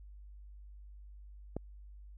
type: click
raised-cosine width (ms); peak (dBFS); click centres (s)
2; -23; 1.566
effects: added 50 Hz sine -49 dBFS peak until 2.17 s